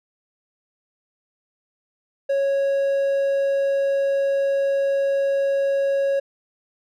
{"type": "tone", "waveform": "triangle", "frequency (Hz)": 552, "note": "C#5", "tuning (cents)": -7, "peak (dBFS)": -16, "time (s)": [2.29, 6.2], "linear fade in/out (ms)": 10, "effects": []}